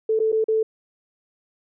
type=tone with dropouts; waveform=sine; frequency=440 Hz; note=A4; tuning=in tune; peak=-17 dBFS; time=0.09-0.63 s; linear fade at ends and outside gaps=5 ms; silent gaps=0.192-0.2 / 0.319-0.326 / 0.442-0.483 s; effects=none